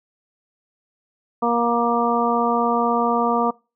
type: harmonic tone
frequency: 236.1 Hz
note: A#3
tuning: 22 cents sharp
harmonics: 1 / 2 / 3 / 4 / 5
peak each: -23 / -23 / -23 / -23 / -23 dBFS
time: 1.42-3.51 s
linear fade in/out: 10 ms
effects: noise-tail reverb RT60 0.3 s tail -24 dB re dry